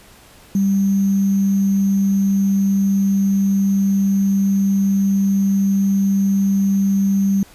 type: tone with sample-and-hold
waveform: sine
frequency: 196.3 Hz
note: G3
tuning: 3 cents sharp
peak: -13 dBFS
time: 0.55-7.43 s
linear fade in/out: 2 ms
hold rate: 6300 Hz
effects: pink hiss -46 dBFS RMS until 7.54 s + resampled to 32000 Hz